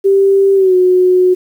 sine tone with pitch glide, 392 to 365.7 Hz, G4 to F#4, 0 to -20 cents, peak -6 dBFS, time 0.04-1.35 s, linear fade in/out 20 ms, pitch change -120 cents, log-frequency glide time 0.55-0.75 s, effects 7-bit

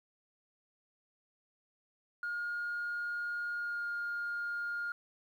sine tone with pitch glide, 1425 to 1414.3 Hz, F6 to F6, +34 to +21 cents, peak -33 dBFS, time 2.23-4.92 s, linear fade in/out 2 ms, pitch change -13 cents, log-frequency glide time 3.54-3.88 s, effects tanh soft clip ceiling -31 dBFS + 11-bit

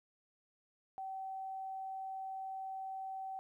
sine tone, 767 Hz, G5, 38 cents flat, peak -40 dBFS, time 0.98-3.39 s, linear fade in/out 0 ms, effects 13-bit

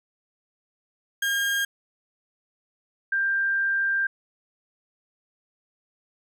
35% pulse / sine tone pair in turn, 1616 / 1586.4 Hz, G#6 / G6, -48 / +20 cents, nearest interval unison, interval 32 cents, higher first, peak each -21 dBFS, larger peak neither, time 1.22-1.65 / 3.12-4.07 s, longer second, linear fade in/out 5 ms, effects none

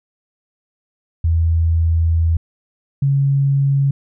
sine tone pair in turn, 82.41 / 138.6 Hz, E2 / C#3, 0 / 0 cents, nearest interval major sixth, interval 900 cents, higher second, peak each -12 dBFS, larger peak neither, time 1.24-2.37 / 3.02-3.91 s, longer first, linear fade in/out 5 ms, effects none

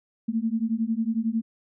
sine beating tone pair, 220 / 231 Hz, A3 / A#3, 0 / -16 cents, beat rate 11 Hz, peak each -26 dBFS, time 0.28-1.42 s, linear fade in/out 10 ms, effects none

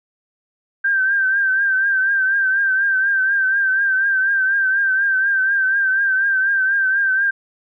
sine tone with vibrato, 1569 Hz, G6, 1 cent sharp, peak -14 dBFS, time 0.84-7.31 s, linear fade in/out 10 ms, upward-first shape triangle, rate 4.1 Hz, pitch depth 61 cents each way, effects none

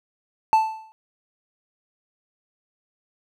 triangle tone with exponential decay, 880 Hz, A5, in tune, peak -9 dBFS, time 0.53-0.92 s, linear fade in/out 0 ms, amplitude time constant 84 ms, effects none

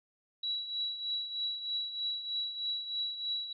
sine tone with tremolo, 3909 Hz, B7, 19 cents flat, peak -30 dBFS, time 0.43-3.53 s, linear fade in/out 5 ms, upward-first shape triangle, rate 3.2 Hz, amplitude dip 70%, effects none

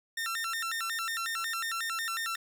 sawtooth tone with vibrato, 1568 Hz, G6, in tune, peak -28 dBFS, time 0.17-2.36 s, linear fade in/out 5 ms, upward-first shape square, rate 5.5 Hz, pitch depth 260 cents each way, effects none

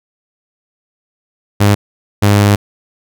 sawtooth tone bursts at uneven times, 102.2 Hz, G#2, 27 cents flat, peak -3 dBFS, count 2, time 1.6-1.75 / 2.22-2.56 s, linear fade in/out 10 ms, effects none

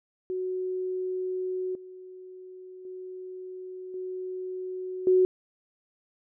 sine tone with level steps, 370 Hz, F#4, in tune, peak -28 / -42 / -37 / -32 / -17 dBFS, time 0.3-5.25 s, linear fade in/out 0 ms, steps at 1.75 / 2.85 / 3.94 / 5.07 s, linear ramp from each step 2 ms, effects none

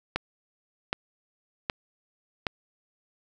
click train, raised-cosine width 0.3 ms, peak -10 dBFS, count 4, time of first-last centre 0.16-2.468 s, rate 1.3 Hz, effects none

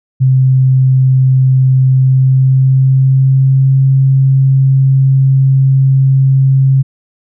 sine tone with pitch glide, 130.9 to 134.27 Hz, C3 to C3, +1 to +45 cents, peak -5 dBFS, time 0.2-6.83 s, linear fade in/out 20 ms, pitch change +44 cents, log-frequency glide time 1.88-3.81 s, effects none

